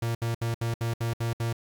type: tone bursts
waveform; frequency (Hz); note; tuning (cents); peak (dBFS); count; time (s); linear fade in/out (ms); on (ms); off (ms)
45% pulse; 116.1; A#2; -7; -26; 8; 0.02-1.529; 5; 130; 67
effects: 9-bit